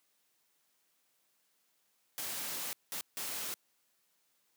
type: noise bursts at uneven times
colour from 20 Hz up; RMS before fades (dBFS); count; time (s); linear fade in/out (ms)
white; -39; 3; 2.18-2.73 / 2.92-3.01 / 3.17-3.54; 0
effects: white hiss -75 dBFS RMS until 4.56 s + high-pass 150 Hz 12 dB/octave